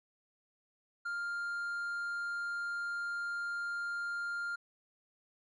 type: tone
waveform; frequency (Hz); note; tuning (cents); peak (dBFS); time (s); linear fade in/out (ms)
triangle; 1400; F6; +4; -33; 1.05-4.56; 10
effects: resampled to 24000 Hz